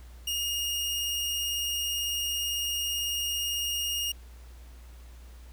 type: tone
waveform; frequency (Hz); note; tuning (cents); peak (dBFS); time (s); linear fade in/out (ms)
sawtooth; 2847; F7; +33; -25; 0.27-4.12; 5
effects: added 60 Hz sine -45 dBFS peak until 5.52 s + pink hiss -58 dBFS RMS until 5.52 s